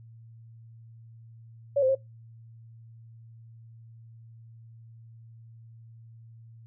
sine tone with pitch steps, 563 / 521 / 536 Hz, C#5 / C5 / C5, +27 / -7 / +42 cents, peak -20 dBFS, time 1.76-1.952 s, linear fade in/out 10 ms, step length 64 ms, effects noise-tail reverb RT60 0.2 s tail -24 dB re dry + added 114 Hz sine -47 dBFS peak until 6.66 s

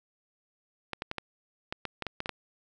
clicks, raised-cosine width 0.3 ms, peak -17 dBFS, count 11, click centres 0.933 / 1.021 / 1.114 / 1.183 / 1.725 / 1.853 / 2.023 / 2.067 / 2.204 / 2.259 / 2.293 s, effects none

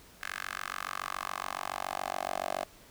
10% pulse tone with high-pass filter sweep, 47.11 Hz, F#1, 32 cents sharp, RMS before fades -37 dBFS, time 0.21-2.65 s, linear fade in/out 20 ms, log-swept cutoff 1600 to 620 Hz, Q 2.9, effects pink hiss -56 dBFS RMS until 2.9 s

